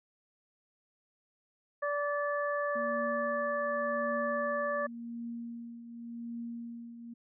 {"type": "harmonic tone", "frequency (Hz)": 580, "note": "D5", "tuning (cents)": -22, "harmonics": [1, 2, 3], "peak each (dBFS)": [-32, -35, -37], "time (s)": [1.82, 4.87], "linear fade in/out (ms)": 10}
{"type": "tone with tremolo", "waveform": "sine", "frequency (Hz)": 234.3, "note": "A#3", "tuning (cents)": 9, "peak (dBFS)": -36, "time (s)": [2.75, 7.14], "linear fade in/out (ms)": 10, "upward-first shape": "triangle", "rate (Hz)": 0.89, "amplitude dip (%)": 65}
{"effects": []}